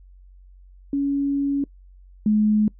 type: tone pair in turn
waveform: sine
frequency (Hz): 280.4 / 212.5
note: C#4 / G#3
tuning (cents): +20 / +40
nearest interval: perfect fourth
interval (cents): 480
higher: first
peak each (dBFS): -19 / -15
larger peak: second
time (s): 0.93-1.64 / 2.26-2.68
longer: first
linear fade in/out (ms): 2
effects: noise-tail reverb RT60 0.1 s tail -24 dB re dry + added 46 Hz sine -45 dBFS peak until 2.79 s